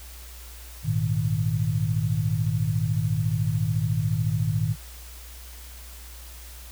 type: chord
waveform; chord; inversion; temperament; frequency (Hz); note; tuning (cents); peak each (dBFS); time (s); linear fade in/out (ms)
sine; Ab suspended second; none; equal with one note detuned; 103.83 / 117.76 / 155.56; Ab2 / Bb2 / Eb3; 0 / +18 / 0; -26; 0.83-4.76; 50
effects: added 60 Hz sine -41 dBFS peak until 6.71 s + white hiss -46 dBFS RMS until 6.71 s